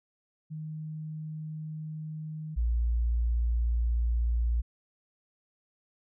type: tone pair in turn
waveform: sine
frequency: 155.5 / 58.25 Hz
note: D#3 / A#1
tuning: -1 / -1 cents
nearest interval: octave + perfect fourth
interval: 1700 cents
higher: first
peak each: -35 / -24 dBFS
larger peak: second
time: 0.5-2.56 / 2.56-4.62 s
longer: neither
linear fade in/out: 20 ms
effects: none